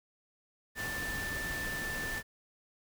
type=tone in noise; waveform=sine; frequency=1770 Hz; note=A6; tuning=10 cents sharp; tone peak=-36 dBFS; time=0.75-2.23 s; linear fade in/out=50 ms; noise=pink; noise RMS=-40 dBFS; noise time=0.75-2.23 s; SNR=+1 dB; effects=none